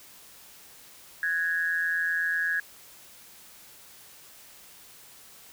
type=tone with amplitude modulation; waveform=sine; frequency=1661 Hz; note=G#6; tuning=in tune; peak=-21 dBFS; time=1.23-2.6 s; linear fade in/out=2 ms; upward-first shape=sine; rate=168 Hz; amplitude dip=75%; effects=white hiss -51 dBFS RMS until 5.52 s